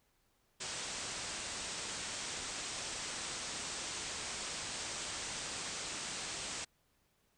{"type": "low-pass noise", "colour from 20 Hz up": "white", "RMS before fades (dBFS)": -42, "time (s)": [0.6, 6.65], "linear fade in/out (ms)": 10, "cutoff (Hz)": 8700, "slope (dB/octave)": 96, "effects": ["pink hiss -75 dBFS RMS until 7.37 s"]}